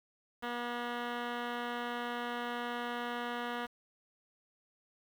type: tone with low-pass filter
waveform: 10% pulse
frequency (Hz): 240.5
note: B3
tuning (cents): -46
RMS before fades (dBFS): -38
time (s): 0.42-3.67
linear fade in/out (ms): 20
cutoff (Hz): 2500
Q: 2.6
effects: 9-bit